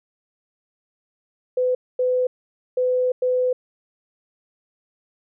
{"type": "tone bursts at uneven times", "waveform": "sine", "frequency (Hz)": 504, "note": "B4", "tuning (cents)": 35, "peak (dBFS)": -17, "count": 4, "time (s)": [[1.57, 1.75], [1.99, 2.27], [2.77, 3.12], [3.22, 3.53]], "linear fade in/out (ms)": 5, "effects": []}